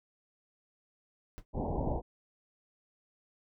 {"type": "noise with exponential decay", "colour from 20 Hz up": "brown", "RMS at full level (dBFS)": -38, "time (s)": [1.38, 1.45], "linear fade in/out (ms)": 0, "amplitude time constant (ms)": 15}
{"type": "low-pass noise", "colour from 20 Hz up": "pink", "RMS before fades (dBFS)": -33, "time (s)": [1.53, 2.02], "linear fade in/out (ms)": 50, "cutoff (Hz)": 940, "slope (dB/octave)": 96}
{"effects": []}